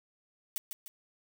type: noise with echo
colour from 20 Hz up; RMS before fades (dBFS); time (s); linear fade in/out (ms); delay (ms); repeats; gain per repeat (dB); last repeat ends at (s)
blue; -34; 0.56-0.58; 0; 150; 2; -6; 0.88
effects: none